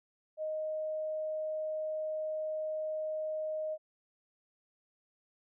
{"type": "tone", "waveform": "sine", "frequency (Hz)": 622.3, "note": "D#5", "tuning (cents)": 0, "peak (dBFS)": -33, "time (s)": [0.37, 3.78], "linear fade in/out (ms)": 50, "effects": []}